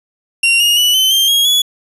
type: tone with pitch steps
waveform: 40% pulse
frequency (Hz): 2758 / 2855 / 2956 / 3060 / 3168 / 3280 / 3395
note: F7 / F7 / F#7 / G7 / G7 / G#7 / G#7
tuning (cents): -22 / +37 / -2 / -42 / +18 / -22 / +37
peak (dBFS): -8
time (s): 0.43-1.62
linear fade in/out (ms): 5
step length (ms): 170
effects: resampled to 32000 Hz